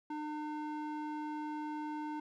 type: tone with band-pass filter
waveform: square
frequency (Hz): 302.5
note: D#4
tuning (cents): -49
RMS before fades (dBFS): -40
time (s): 0.1-2.2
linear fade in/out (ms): 5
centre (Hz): 660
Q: 2.3
effects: none